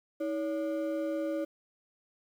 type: ring-modulated tone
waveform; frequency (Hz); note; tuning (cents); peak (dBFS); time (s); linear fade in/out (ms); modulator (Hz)
triangle; 442.7; A4; +11; -25; 0.2-1.45; 10; 123
effects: 10-bit